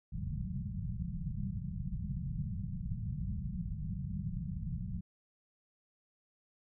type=low-pass noise; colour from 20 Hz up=white; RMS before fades=-38 dBFS; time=0.12-5.01 s; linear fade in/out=10 ms; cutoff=200 Hz; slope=96 dB/octave; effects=none